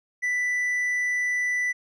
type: tone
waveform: triangle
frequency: 1980 Hz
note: B6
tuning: 4 cents sharp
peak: -21 dBFS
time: 0.22-1.73 s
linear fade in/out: 20 ms
effects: resampled to 22050 Hz